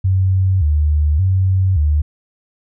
sine tone with vibrato, 84.1 Hz, E2, 35 cents sharp, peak -11 dBFS, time 0.04-2.02 s, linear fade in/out 10 ms, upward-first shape square, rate 0.87 Hz, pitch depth 200 cents each way, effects none

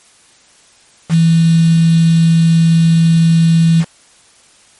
sine tone with quantisation, 164.81 Hz, E3, in tune, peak -6 dBFS, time 1.09-3.85 s, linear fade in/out 50 ms, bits 4, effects white hiss -47 dBFS RMS until 4.79 s + MP3 48 kbps

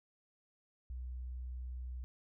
sine tone, 62.4 Hz, B1, 19 cents sharp, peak -40 dBFS, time 0.9-2.04 s, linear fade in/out 0 ms, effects none

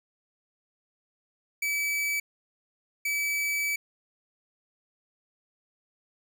45% pulse tone bursts at uneven times, 2297 Hz, D7, 39 cents flat, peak -26 dBFS, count 2, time 1.62-2.2 / 3.05-3.76 s, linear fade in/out 5 ms, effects none

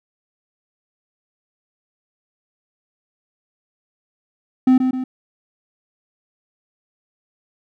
triangle tone with echo, 257.5 Hz, C4, 28 cents flat, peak -7 dBFS, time 4.67-4.78 s, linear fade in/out 5 ms, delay 130 ms, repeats 2, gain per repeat -6 dB, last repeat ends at 5.04 s, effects none

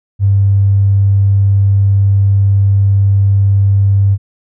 triangle tone with tanh clipping, 99 Hz, G2, 18 cents sharp, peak -6 dBFS, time 0.19-4.18 s, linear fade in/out 50 ms, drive 3 dB, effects none

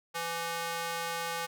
square tone with high-pass filter, 167.7 Hz, E3, 30 cents sharp, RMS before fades -35 dBFS, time 0.14-1.47 s, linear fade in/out 20 ms, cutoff 800 Hz, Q 0.91, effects none

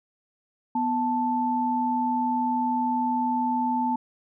sine tone pair together, 246.9 / 880 Hz, B3 / A5, 0 / 0 cents, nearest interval octave + minor seventh, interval 2200 cents, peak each -26 / -24 dBFS, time 0.75-3.96 s, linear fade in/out 5 ms, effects none

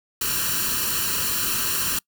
white noise with comb filter, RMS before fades -24 dBFS, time 0.21-1.99 s, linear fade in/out 5 ms, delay 0.7 ms, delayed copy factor +0.8, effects noise-tail reverb RT60 0.1 s tail -26 dB re dry

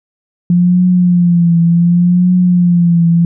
sine tone with vibrato, 174.61 Hz, F3, in tune, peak -6 dBFS, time 0.5-3.25 s, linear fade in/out 2 ms, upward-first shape triangle, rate 0.68 Hz, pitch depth 70 cents each way, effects none

